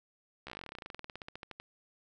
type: slowing click train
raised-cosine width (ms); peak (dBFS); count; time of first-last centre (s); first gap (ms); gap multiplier
0.3; -27; 29; 0.47-1.6; 14; 1.07
effects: none